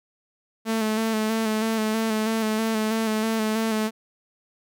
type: tone with vibrato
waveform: sawtooth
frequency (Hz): 220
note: A3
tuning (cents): 0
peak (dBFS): -18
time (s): 0.65-3.91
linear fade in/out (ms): 50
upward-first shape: square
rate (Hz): 3.1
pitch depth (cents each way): 27
effects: none